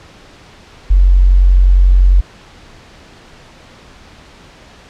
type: tone with tanh clipping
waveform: triangle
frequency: 45.69 Hz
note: F#1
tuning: 21 cents flat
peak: -4 dBFS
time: 0.9-2.21 s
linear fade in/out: 10 ms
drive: 3 dB
effects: pink hiss -40 dBFS RMS until 4.89 s + low-pass 5000 Hz 12 dB/octave